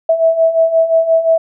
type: beating tone pair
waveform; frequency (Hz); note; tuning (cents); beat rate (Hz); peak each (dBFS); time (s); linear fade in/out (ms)
sine; 650 / 655.7; E5 / E5; -24 / -9; 5.7; -15 / -10; 0.09-1.38; 5
effects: none